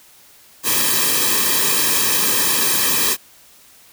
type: noise with comb filter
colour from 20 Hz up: white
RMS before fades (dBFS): -17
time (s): 0.63-3.17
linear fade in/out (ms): 50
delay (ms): 1.4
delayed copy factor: -1
effects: white hiss -48 dBFS RMS until 3.92 s